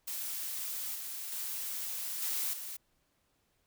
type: noise with level steps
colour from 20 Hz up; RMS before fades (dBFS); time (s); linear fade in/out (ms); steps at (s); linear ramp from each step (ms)
blue; -38 / -41 / -38 / -34 / -42; 0.07-2.77; 10; 0.95 / 1.32 / 2.22 / 2.53; 5
effects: pink hiss -75 dBFS RMS until 3.66 s